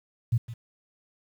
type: tone with echo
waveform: sine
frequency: 116.54 Hz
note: A#2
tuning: in tune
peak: -19 dBFS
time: 0.32-0.38 s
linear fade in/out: 10 ms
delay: 160 ms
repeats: 1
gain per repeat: -15 dB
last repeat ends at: 0.54 s
effects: 9-bit